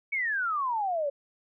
sine exponential sweep, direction down, 2279 to 549 Hz, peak -26 dBFS, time 0.12-1.1 s, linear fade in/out 10 ms, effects none

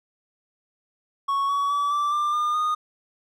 triangle tone with pitch steps, 1108.7 / 1128.1 / 1147.8 / 1167.9 / 1188.3 / 1209 / 1230.2 Hz, C#6 / C#6 / D6 / D6 / D6 / D6 / D#6, 0 / +30 / -40 / -10 / +20 / +50 / -20 cents, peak -19 dBFS, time 1.28-2.75 s, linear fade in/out 10 ms, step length 210 ms, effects none

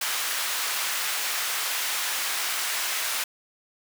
pink high-pass noise, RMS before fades -28 dBFS, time 0.01-3.24 s, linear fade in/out 5 ms, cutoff 1300 Hz, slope 12 dB/octave, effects none

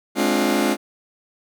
sawtooth chord, D half-diminished seventh, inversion second, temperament just, 211.4 / 264.3 / 293.7 / 352.4 Hz, Ab3 / C4 / D4 / F4, +31 / +18 / 0 / +16 cents, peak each -19 dBFS, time 0.15-0.77 s, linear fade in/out 50 ms, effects none

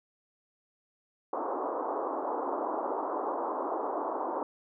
white band-pass noise, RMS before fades -33 dBFS, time 1.33-4.43 s, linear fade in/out 2 ms, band 280 to 1100 Hz, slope 48 dB/octave, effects none

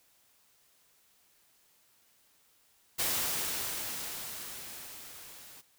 white noise with level ramp, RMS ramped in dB -30 to -52 dBFS, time 2.98-5.62 s, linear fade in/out 20 ms, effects white hiss -67 dBFS RMS until 5.78 s

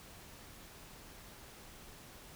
silence, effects pink hiss -54 dBFS RMS until 2.35 s

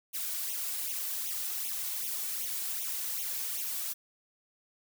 blue noise with flanger, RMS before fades -35 dBFS, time 0.13-3.94 s, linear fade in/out 20 ms, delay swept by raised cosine 0.31 to 2.71 ms, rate 2.6 Hz, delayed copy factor +0.95, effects none

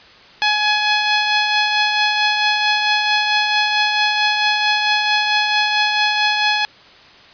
10% pulse tone with tremolo, 842 Hz, G#5, 24 cents sharp, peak -4 dBFS, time 0.42-6.65 s, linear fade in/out 0 ms, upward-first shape triangle, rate 4.5 Hz, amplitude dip 40%, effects white hiss -44 dBFS RMS until 7.33 s + resampled to 11025 Hz

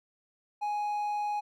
triangle tone, 832 Hz, G#5, 3 cents sharp, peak -27 dBFS, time 0.61-1.41 s, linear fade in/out 20 ms, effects none

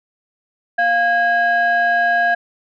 sine tone pair together, 698.5 / 1640.3 Hz, F5 / G#6, 0 / -22 cents, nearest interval octave + minor third, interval 1478 cents, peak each -14 dBFS, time 0.78-2.35 s, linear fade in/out 10 ms, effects tanh soft clip ceiling -9 dBFS

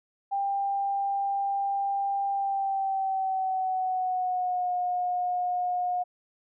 sine tone with pitch glide, 794 to 719.7 Hz, G5 to F#5, +22 to -48 cents, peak -25 dBFS, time 0.31-6.04 s, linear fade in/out 20 ms, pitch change -170 cents, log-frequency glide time 2.31-4.73 s, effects none

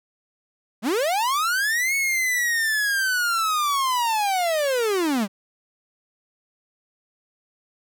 45% pulse linear two-way sweep, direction up then down, 185 to 2217 to 185 Hz, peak -20 dBFS, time 0.82-5.28 s, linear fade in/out 50 ms, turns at 1.95 s, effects none

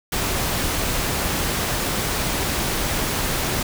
pink noise, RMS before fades -23 dBFS, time 0.12-3.63 s, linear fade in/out 5 ms, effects none

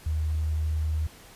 sine tone, 77.78 Hz, D#2, in tune, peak -24 dBFS, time 0.06-1.07 s, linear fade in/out 5 ms, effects pink hiss -50 dBFS RMS until 1.35 s + resampled to 32000 Hz

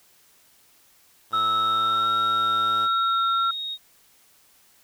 5% pulse tone, 110 Hz, A2, in tune, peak -26 dBFS, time 1.3-2.89 s, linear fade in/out 50 ms
sine tone with vibrato, 3729 Hz, A#7, in tune, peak -28 dBFS, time 1.32-3.78 s, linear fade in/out 50 ms, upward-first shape sine, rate 1.4 Hz, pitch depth 9 cents each way
sine tone with pitch glide, 1310 to 1349.9 Hz, E6 to E6, -11 to +41 cents, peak -20 dBFS, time 1.33-3.51 s, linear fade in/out 5 ms, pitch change +52 cents, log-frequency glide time 1.59-2.1 s
effects white hiss -58 dBFS RMS until 4.83 s

